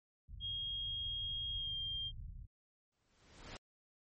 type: low-pass noise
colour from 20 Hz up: pink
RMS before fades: -49 dBFS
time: 0.28-2.47 s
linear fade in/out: 20 ms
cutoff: 120 Hz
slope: 24 dB/octave
type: tone with pitch glide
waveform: sine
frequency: 3258 to 3198 Hz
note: G#7 to G7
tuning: -34 to +34 cents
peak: -38 dBFS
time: 0.4-2.12 s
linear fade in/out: 50 ms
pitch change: -32 cents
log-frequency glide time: 1.55-1.74 s
type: noise with exponential growth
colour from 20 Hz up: pink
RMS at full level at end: -46 dBFS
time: 2.92-3.57 s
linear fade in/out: 2 ms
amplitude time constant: 140 ms
effects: MP3 32 kbps